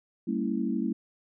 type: chord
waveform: sine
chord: G diminished seventh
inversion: none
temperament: equal with one note detuned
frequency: 196 / 228.4 / 277.2 / 329.6 Hz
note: G3 / Bb3 / Db4 / Fb4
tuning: 0 / -35 / 0 / 0 cents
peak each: -32 / -30 / -33 / -33 dBFS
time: 0.27-0.93 s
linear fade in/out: 10 ms
effects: none